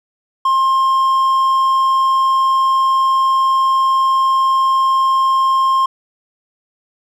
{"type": "tone", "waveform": "triangle", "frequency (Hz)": 1062, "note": "C6", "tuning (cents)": 25, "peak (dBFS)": -9, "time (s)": [0.45, 5.86], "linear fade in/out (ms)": 5, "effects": []}